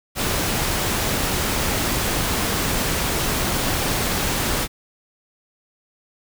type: noise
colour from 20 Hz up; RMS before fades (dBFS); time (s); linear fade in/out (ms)
pink; -22; 0.15-4.68; 50
effects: none